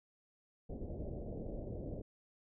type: low-pass noise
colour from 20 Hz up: pink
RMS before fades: -43 dBFS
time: 0.69-2.02 s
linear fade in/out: 10 ms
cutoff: 630 Hz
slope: 48 dB/octave
effects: none